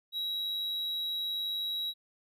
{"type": "tone", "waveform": "triangle", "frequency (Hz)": 3867, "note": "B7", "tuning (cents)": -37, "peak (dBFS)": -30, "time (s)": [0.12, 1.94], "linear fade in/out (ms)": 50, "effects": []}